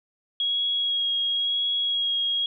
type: tone with vibrato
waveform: sine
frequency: 3303 Hz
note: G#7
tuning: 10 cents flat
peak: -22 dBFS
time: 0.4-2.46 s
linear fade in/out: 2 ms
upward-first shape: sine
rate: 0.96 Hz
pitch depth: 14 cents each way
effects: none